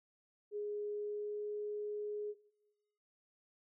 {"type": "tone with pitch glide", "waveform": "sine", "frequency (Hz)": [415.3, 417.7], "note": ["G#4", "G#4"], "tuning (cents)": [0, 10], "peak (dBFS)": -37, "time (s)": [0.51, 2.35], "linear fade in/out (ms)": 50, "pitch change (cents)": 10, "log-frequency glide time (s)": [0.88, 1.47], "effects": ["noise-tail reverb RT60 1.0 s tail -19 dB re dry"]}